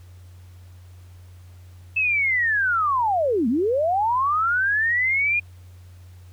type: linear two-way sweep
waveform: sine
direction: down then up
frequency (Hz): 2637 to 211.7 to 2453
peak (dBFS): -18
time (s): 1.96-5.4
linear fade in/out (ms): 10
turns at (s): 3.48
effects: added 90 Hz sine -42 dBFS peak until 6.32 s + pink hiss -58 dBFS RMS until 6.32 s